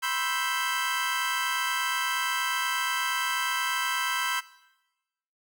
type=chord; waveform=25% pulse; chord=C major seventh; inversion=third; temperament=equal with one note detuned; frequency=987.8 / 1056.2 / 1318.5 / 1568 Hz; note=B5 / C6 / E6 / G6; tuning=0 / +16 / 0 / 0 cents; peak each=-29 / -30 / -29 / -27 dBFS; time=0.02-4.41 s; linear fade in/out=20 ms; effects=noise-tail reverb RT60 1.0 s tail -19 dB re dry